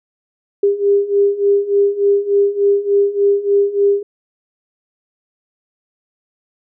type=beating tone pair; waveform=sine; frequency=400.3 / 403.7 Hz; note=G4 / G#4; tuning=+36 / -49 cents; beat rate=3.4 Hz; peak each=-16 / -13 dBFS; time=0.63-4.03 s; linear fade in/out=5 ms; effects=none